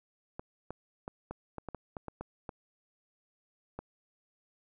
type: clicks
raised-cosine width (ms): 1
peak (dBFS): -25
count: 12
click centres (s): 0.395 / 0.706 / 1.079 / 1.31 / 1.583 / 1.687 / 1.747 / 1.968 / 2.083 / 2.21 / 2.492 / 3.79
effects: none